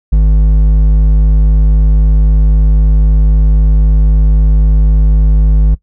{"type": "tone with hard clipping", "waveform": "triangle", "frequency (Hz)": 51.91, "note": "G#1", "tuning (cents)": 0, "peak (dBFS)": -6, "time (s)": [0.12, 5.75], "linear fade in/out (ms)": 10, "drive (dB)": 10, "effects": ["noise-tail reverb RT60 0.1 s tail -19 dB re dry"]}